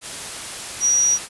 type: tone in noise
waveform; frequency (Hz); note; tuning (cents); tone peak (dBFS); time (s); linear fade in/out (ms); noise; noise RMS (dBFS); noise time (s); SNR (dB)
sine; 5780; F#8; -41; -14; 0.8-1.19; 50; white; -31; 0.01-1.29; +14
effects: resampled to 24000 Hz